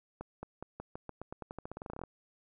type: accelerating click train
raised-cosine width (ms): 1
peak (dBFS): -27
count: 22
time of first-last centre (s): 0.21-2.037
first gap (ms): 220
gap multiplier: 0.89
effects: none